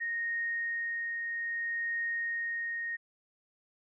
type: tone with tremolo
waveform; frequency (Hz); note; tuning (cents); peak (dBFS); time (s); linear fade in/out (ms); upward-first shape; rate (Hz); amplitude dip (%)
sine; 1860; A#6; -4; -30; 0-2.97; 20; triangle; 0.62; 30
effects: none